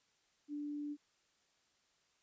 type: tone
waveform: sine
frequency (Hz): 293.1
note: D4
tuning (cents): -3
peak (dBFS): -39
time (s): 0.48-0.97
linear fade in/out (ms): 50
effects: white hiss -75 dBFS RMS until 2.22 s + resampled to 16000 Hz